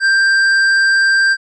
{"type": "tone with tanh clipping", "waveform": "triangle", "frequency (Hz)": 1579, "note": "G6", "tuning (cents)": 12, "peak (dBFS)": -11, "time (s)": [0, 1.37], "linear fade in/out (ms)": 50, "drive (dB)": 14, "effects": ["resampled to 22050 Hz"]}